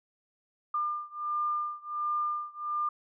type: beating tone pair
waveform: sine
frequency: 1200 / 1201.4 Hz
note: D6 / D6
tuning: +37 / +39 cents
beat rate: 1.4 Hz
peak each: -32 / -33 dBFS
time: 0.74-2.89 s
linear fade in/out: 5 ms
effects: none